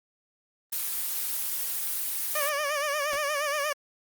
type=noise; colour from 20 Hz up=blue; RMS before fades=-30 dBFS; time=0.72-2.5 s; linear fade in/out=10 ms
type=tone with vibrato; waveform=15% pulse; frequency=585 Hz; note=D5; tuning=7 cents flat; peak=-20 dBFS; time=2.35-3.73 s; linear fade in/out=5 ms; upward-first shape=sine; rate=8.5 Hz; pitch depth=83 cents each way
type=noise with exponential decay; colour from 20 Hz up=pink; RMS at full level=-32 dBFS; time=3.13-3.2 s; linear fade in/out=2 ms; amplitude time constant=15 ms
effects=Opus 32 kbps